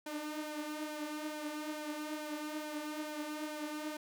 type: tone with flanger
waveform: sawtooth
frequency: 302.8 Hz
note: D#4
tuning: 47 cents flat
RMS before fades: -41 dBFS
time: 0.06-3.97 s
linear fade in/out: 5 ms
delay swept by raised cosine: 1.2 to 5.9 ms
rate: 2.3 Hz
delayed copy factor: +0.55
effects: none